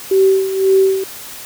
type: tone with tremolo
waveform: sine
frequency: 384 Hz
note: G4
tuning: 36 cents flat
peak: -7 dBFS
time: 0.11-1.04 s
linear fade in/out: 5 ms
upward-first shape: sine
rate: 1.9 Hz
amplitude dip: 70%
effects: white hiss -32 dBFS RMS until 1.45 s